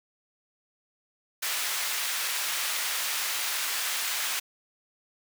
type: high-pass noise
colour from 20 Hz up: pink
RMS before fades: -30 dBFS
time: 1.42-4.4 s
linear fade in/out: 10 ms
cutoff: 1500 Hz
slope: 12 dB/octave
effects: none